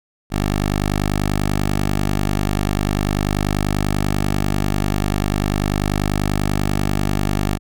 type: tone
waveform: 10% pulse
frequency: 50.2 Hz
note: G1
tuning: 42 cents sharp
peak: -9 dBFS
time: 0.3-7.59 s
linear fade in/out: 50 ms
effects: none